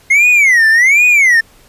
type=tone with vibrato; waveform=triangle; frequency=2093 Hz; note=C7; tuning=in tune; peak=-4 dBFS; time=0.1-1.41 s; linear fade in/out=10 ms; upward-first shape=sine; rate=1.3 Hz; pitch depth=290 cents each way; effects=pink hiss -46 dBFS RMS until 1.68 s + resampled to 32000 Hz

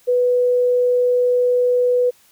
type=tone; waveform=sine; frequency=493.9 Hz; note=B4; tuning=in tune; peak=-13 dBFS; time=0.07-2.11 s; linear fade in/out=20 ms; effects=white hiss -54 dBFS RMS until 2.31 s

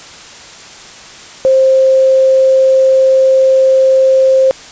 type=tone with quantisation; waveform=sine; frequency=528 Hz; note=C5; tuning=16 cents sharp; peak=-5 dBFS; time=1.45-4.51 s; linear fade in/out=0 ms; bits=5; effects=white hiss -33 dBFS RMS until 4.71 s + resampled to 16000 Hz

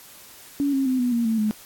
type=tone with pitch steps; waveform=sine; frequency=282.9 / 270 / 257.6 / 245.9 / 234.6 / 223.9 / 213.7 Hz; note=C#4 / C#4 / C4 / B3 / A#3 / A3 / G#3; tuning=+35 / -45 / -27 / -7 / +11 / +30 / +50 cents; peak=-19 dBFS; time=0.6-1.51 s; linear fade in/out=0 ms; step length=130 ms; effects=white hiss -46 dBFS RMS until 1.65 s + AAC 64 kbps

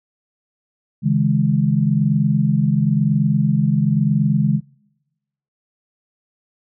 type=chord; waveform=sine; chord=C# suspended second; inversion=none; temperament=equal with one note detuned; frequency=138.59 / 159.57 / 207.7 Hz; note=C#3 / D#3 / G#3; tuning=0 / +44 / 0 cents; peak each=-18 dBFS; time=1.02-4.61 s; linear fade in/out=50 ms; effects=noise-tail reverb RT60 1.0 s tail -26 dB re dry

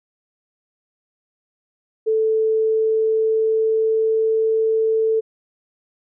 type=tone with pitch glide; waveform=sine; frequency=440 to 443.1 Hz; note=A4 to A4; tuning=0 to +12 cents; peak=-15 dBFS; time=2.06-5.21 s; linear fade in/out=20 ms; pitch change=+12 cents; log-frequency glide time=2.44-4.53 s; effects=none

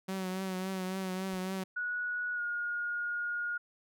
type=tone with vibrato; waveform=sawtooth; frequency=187.9 Hz; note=F#3; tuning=27 cents sharp; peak=-30 dBFS; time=0.08-1.64 s; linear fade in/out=10 ms; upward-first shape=triangle; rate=3.6 Hz; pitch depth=42 cents each way
type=noise with exponential decay; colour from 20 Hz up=brown; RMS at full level=-46 dBFS; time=1.33-1.45 s; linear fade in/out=1 ms; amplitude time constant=24 ms
type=tone with pitch glide; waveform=sine; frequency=1463 to 1431.2 Hz; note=F#6 to F6; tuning=-20 to +42 cents; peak=-32 dBFS; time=1.76-3.58 s; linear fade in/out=10 ms; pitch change=-38 cents; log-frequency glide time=2.35-2.41 s
effects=none

